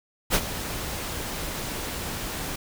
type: noise with ADSR envelope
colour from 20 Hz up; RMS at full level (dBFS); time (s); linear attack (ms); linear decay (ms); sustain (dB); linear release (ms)
pink; -19; 0.3-2.56; 45; 56; -13; 5
effects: none